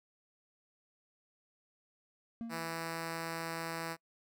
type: tone with exponential decay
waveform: triangle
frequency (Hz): 230.6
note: A#3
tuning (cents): -19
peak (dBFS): -34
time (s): 2.41-2.97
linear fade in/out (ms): 0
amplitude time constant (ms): 120
type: tone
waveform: 5% pulse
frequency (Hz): 164.81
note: E3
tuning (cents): 0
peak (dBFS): -26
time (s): 2.49-3.97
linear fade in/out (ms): 50
effects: noise-tail reverb RT60 0.1 s tail -26 dB re dry